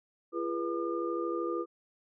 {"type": "tone cluster", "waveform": "sine", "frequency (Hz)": [341.7, 414.6, 487.5, 1206], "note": ["F4", "G#4", "B4", "D6"], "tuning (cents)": [-38, -3, -23, 46], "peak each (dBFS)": [-33, -39, -36, -38], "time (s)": [0.32, 1.66], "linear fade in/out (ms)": 50, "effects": []}